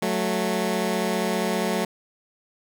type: tone pair together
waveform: 15% pulse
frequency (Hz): 185 / 220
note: F#3 / A3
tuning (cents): 0 / 0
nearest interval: minor third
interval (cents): 300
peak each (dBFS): -19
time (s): 0.02-1.85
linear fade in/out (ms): 5
effects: none